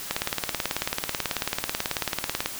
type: click train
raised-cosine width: 0.2 ms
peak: -7 dBFS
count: 44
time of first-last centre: 0.11-2.46 s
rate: 18.3 Hz
effects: white hiss -36 dBFS RMS until 2.59 s